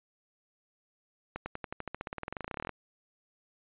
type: accelerating click train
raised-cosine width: 0.5 ms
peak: -21 dBFS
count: 27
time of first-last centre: 1.36-2.693 s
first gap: 100 ms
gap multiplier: 0.94
effects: resampled to 8000 Hz